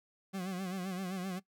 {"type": "tone with vibrato", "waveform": "40% pulse", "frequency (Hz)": 186.2, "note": "F#3", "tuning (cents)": 11, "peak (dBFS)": -35, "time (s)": [0.33, 1.4], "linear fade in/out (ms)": 20, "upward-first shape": "sine", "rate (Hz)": 7.7, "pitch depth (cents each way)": 80, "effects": ["noise-tail reverb RT60 0.1 s tail -19 dB re dry"]}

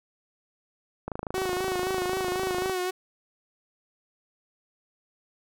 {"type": "click train", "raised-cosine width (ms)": 1, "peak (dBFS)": -18, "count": 44, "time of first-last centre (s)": [1.08, 2.697], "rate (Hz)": 26.6}
{"type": "tone with vibrato", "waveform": "sawtooth", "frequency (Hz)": 370, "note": "F#4", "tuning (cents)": 0, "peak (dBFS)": -23, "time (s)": [1.34, 2.91], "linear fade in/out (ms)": 10, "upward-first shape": "sine", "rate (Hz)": 3.9, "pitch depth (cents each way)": 43}
{"effects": []}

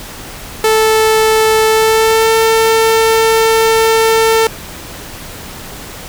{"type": "tone with pitch glide", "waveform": "sawtooth", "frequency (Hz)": [438.9, 447.9], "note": ["A4", "A4"], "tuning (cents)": [-4, 31], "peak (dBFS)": -4, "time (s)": [0.64, 4.47], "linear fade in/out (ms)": 2, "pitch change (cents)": 35, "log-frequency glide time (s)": [1.67, 2.33], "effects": ["pink hiss -29 dBFS RMS until 6.08 s"]}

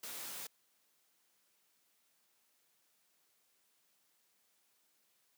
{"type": "noise with comb filter", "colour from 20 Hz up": "white", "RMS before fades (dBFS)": -45, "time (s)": [0.03, 0.47], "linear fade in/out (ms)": 5, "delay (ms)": 17, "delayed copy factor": -0.5, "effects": ["white hiss -75 dBFS RMS until 5.37 s", "high-pass 150 Hz 12 dB/octave"]}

